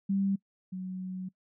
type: tone pair in turn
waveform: sine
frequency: 196 / 185.63 Hz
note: G3 / F#3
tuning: 0 / +6 cents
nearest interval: minor second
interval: 94 cents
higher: first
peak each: -25 / -34 dBFS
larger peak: first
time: 0.09-0.36 / 0.72-1.29 s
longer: second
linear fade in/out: 10 ms
effects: noise-tail reverb RT60 0.1 s tail -23 dB re dry